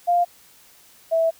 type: tone pair in turn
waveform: sine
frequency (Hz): 700 / 655.4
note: F5 / E5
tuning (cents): +4 / -10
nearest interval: minor second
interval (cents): 114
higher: first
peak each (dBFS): -15 / -16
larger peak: first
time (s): 0.07-0.25 / 1.11-1.31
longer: second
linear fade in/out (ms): 20
effects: white hiss -52 dBFS RMS until 1.39 s